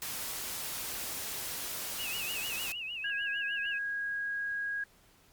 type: noise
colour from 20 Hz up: white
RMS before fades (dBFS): -38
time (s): 0.02-2.72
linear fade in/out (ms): 0
type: tone with vibrato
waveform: sine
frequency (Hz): 2719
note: F7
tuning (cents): -47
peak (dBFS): -36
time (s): 1.98-3.79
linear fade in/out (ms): 20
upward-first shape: sine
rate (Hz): 6.6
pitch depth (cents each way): 130
type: tone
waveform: sine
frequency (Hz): 1643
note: G#6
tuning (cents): -19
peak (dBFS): -32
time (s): 3.04-4.84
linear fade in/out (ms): 5
effects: pink hiss -63 dBFS RMS until 5.32 s + Opus 48 kbps